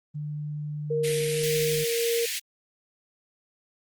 sine tone with pitch glide, 149.1 to 152.67 Hz, D3 to D#3, +27 to -33 cents, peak -30 dBFS, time 0.14-1.85 s, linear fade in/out 20 ms, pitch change +40 cents, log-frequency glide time 1.2-1.42 s
sine tone with tremolo, 466.2 Hz, A#4, in tune, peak -23 dBFS, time 0.9-2.26 s, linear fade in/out 10 ms, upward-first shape sine, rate 1.8 Hz, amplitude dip 25%
pink high-pass noise, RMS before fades -31 dBFS, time 1.03-2.4 s, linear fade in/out 20 ms, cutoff 1900 Hz, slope 48 dB/octave
effects Opus 32 kbps

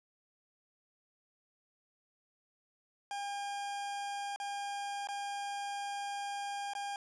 40% pulse tone with dropouts, 806 Hz, G5, 48 cents sharp, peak -36 dBFS, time 3.11-6.96 s, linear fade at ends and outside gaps 1 ms, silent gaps 4.361-4.4 / 5.072-5.087 / 6.735-6.751 s, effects resampled to 22050 Hz + 12-bit

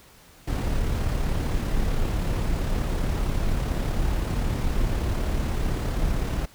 brown noise with amplitude modulation, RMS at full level -23 dBFS, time 0.47-6.46 s, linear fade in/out 10 ms, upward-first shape sine, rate 35.5 Hz, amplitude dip 30%, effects pink hiss -52 dBFS RMS until 6.54 s

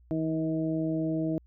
harmonic tone with a mistuned harmonic, 159.3 Hz, D#3, 41 cents sharp, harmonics 1 / 2 / 3 / 4, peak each -32 / -28 / -40 / -36 dBFS, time 0.11-1.38 s, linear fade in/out 0 ms, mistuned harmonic 1, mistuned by +17 cents, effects added 60 Hz sine -55 dBFS peak until 1.46 s

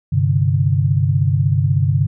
sine chord, G suspended fourth, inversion none, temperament just, 98 / 130.67 / 147 Hz, G2 / C3 / D3, 0 / -2 / +2 cents, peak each -17 dBFS, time 0.12-2.07 s, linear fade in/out 10 ms, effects none

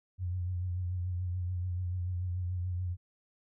sine tone with vibrato, 90 Hz, F#2, 47 cents flat, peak -31 dBFS, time 0.18-2.97 s, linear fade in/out 50 ms, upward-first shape triangle, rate 6.9 Hz, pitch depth 53 cents each way, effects none

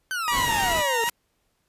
40% pulse exponential sweep, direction down, 1558 to 440 Hz, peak -25 dBFS, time 0.11-1.04 s, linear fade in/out 0 ms
20% pulse tone with vibrato, 950 Hz, A#5, 33 cents sharp, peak -18 dBFS, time 0.28-1.09 s, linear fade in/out 0 ms, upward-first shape triangle, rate 2.5 Hz, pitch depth 63 cents each way
pink noise, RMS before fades -31 dBFS, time 0.3-0.84 s, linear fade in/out 50 ms
white noise with exponential growth, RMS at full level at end -26 dBFS, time 0.95-1.1 s, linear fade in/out 5 ms, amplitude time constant 32 ms
effects pink hiss -71 dBFS RMS until 1.68 s + resampled to 32000 Hz

